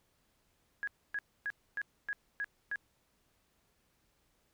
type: tone bursts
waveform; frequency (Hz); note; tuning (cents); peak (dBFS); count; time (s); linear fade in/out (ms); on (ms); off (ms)
sine; 1661.2; G#6; 0; -33; 7; 0.83-2.758; 0; 44; 270
effects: pink hiss -74 dBFS RMS until 4.53 s